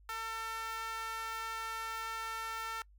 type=tone with high-pass filter; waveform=sawtooth; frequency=449.2 Hz; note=A4; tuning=36 cents sharp; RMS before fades=-40 dBFS; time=0.09-2.82 s; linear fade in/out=2 ms; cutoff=1200 Hz; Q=3; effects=noise-tail reverb RT60 0.1 s tail -24 dB re dry + added 50 Hz sine -58 dBFS peak until 2.98 s